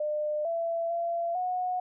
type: tone with pitch steps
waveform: sine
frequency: 602 / 670 / 681 / 730 Hz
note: D5 / E5 / F5 / F#5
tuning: +43 / +28 / -44 / -24 cents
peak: -27 dBFS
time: 0-1.8 s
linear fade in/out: 5 ms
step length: 450 ms
effects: none